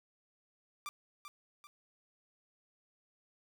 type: tone with echo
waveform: sawtooth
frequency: 1180 Hz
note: D6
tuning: 8 cents sharp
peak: -36 dBFS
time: 0.86-0.89 s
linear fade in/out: 0 ms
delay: 390 ms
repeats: 2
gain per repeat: -7 dB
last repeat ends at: 1.67 s
effects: none